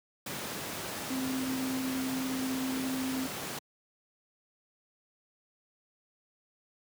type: tone in noise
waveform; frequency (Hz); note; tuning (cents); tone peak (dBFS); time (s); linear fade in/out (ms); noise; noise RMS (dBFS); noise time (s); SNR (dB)
sine; 261.6; C4; 0; -31; 1.1-3.27; 5; pink; -37; 0.26-3.59; +3
effects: high-pass 150 Hz 12 dB/octave